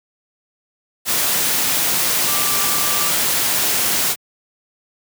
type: tone in noise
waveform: sine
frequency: 1174.7 Hz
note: D6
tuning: in tune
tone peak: -27 dBFS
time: 2.26-3.12 s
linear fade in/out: 50 ms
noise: white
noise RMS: -18 dBFS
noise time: 1.05-4.16 s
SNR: -12 dB
effects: high-pass 100 Hz 12 dB/octave